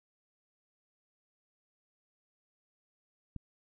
click, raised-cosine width 5 ms, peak -28 dBFS, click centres 3.363 s, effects none

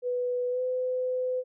sine tone with pitch glide, 493.9 to 506.9 Hz, B4 to B4, 0 to +45 cents, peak -26 dBFS, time 0.02-1.44 s, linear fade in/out 50 ms, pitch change +45 cents, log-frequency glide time 0.5-0.61 s, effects none

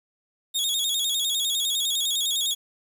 sawtooth tone with vibrato, 3520 Hz, A7, in tune, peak -20 dBFS, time 0.54-2.55 s, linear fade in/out 20 ms, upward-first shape square, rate 9.9 Hz, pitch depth 82 cents each way, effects 8-bit

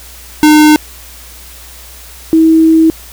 square / sine tone pair in turn, 303.9 / 322 Hz, D#4 / E4, -41 / -41 cents, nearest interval minor second, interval 100 cents, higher second, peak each -3 dBFS, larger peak neither, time 0.43-0.76 / 2.33-2.9 s, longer second, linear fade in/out 0 ms, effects added 60 Hz sine -35 dBFS peak until 3.12 s + white hiss -34 dBFS RMS until 3.12 s

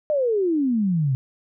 sine exponential sweep, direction down, 620 to 126.1 Hz, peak -18 dBFS, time 0.1-1.15 s, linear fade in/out 0 ms, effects none

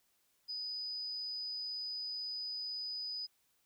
sine tone, 4979 Hz, D#8, in tune, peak -38 dBFS, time 0.48-3.27 s, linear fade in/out 20 ms, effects white hiss -75 dBFS RMS until 3.65 s

